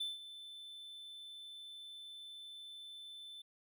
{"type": "tone with ADSR envelope", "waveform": "triangle", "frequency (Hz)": 3527, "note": "A7", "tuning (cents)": 3, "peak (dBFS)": -34, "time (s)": [0, 3.42], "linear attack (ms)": 9, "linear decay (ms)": 170, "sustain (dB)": -13, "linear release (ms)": 7, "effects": []}